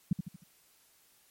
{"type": "tone with echo", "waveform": "sine", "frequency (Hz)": 175.5, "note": "F3", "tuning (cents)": 9, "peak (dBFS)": -22, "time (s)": [0.11, 0.13], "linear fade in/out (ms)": 5, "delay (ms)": 77, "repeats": 4, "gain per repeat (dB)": -7, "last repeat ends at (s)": 0.438, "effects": ["white hiss -65 dBFS RMS until 1.3 s", "MP3 64 kbps"]}